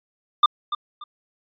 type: tone with echo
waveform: square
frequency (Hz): 1197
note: D6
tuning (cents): +33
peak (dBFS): -11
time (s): 0.43-0.46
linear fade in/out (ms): 5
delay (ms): 290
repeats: 2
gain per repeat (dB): -12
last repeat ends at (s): 1.04
effects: resampled to 11025 Hz